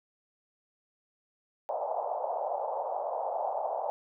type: band-pass noise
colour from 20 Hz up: pink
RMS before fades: -33 dBFS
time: 1.69-3.9 s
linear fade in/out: 0 ms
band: 560 to 880 Hz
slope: 48 dB/octave
effects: none